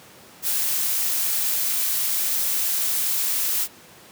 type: noise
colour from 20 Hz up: blue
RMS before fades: -23 dBFS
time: 0.42-3.68 s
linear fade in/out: 50 ms
effects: pink hiss -47 dBFS RMS until 4.11 s + high-pass 150 Hz 12 dB/octave